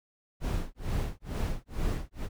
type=noise with tremolo; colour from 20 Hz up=brown; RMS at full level=-28 dBFS; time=0.4-2.29 s; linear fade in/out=50 ms; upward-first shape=sine; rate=2.2 Hz; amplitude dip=100%; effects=none